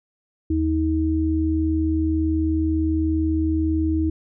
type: tone pair together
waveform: sine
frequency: 79.33 / 317.3 Hz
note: D#2 / D#4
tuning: +34 / +34 cents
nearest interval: 2 octaves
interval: 2400 cents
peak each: -22 / -20 dBFS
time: 0.5-4.1 s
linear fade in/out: 5 ms
effects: none